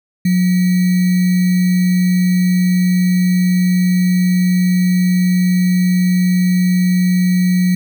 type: tone with sample-and-hold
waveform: sine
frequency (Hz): 181.2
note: F#3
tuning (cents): -36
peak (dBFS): -10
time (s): 0.25-7.75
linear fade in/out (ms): 5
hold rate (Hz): 2100
effects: none